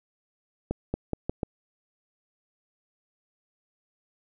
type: accelerating click train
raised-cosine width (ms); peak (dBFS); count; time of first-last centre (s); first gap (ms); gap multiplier
2; -14; 5; 0.71-1.432; 230; 0.84
effects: none